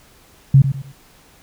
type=tone with echo; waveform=sine; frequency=136.6 Hz; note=C#3; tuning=25 cents flat; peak=-5 dBFS; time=0.54-0.62 s; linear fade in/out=5 ms; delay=100 ms; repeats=3; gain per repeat=-10 dB; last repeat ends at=0.92 s; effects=pink hiss -50 dBFS RMS until 1.42 s